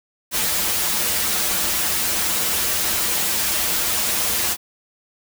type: noise with comb filter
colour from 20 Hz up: white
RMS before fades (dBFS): -21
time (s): 0.31-4.57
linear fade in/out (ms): 50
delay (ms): 7.4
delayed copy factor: -0.85
effects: none